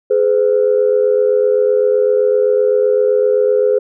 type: tone pair together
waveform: sine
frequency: 419.8 / 507.6 Hz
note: G#4 / B4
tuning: +19 / +47 cents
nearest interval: minor third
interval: 328 cents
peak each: -12 dBFS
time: 0.1-3.79 s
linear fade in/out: 10 ms
effects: tanh soft clip ceiling -3 dBFS